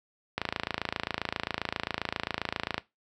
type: click train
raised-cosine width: 0.3 ms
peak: -12 dBFS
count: 67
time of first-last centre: 0.38-2.78 s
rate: 27.5 Hz
effects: noise-tail reverb RT60 0.2 s tail -18 dB re dry + high-pass 60 Hz 12 dB/octave